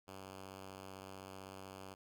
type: tone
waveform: 5% pulse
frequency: 95.8 Hz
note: G2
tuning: 39 cents flat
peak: -38 dBFS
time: 0.07-1.95 s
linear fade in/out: 20 ms
effects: none